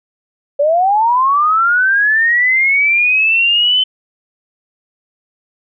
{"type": "linear sweep", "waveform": "sine", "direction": "up", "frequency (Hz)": [557, 3064], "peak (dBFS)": -9, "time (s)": [0.59, 3.84], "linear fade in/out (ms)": 10, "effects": []}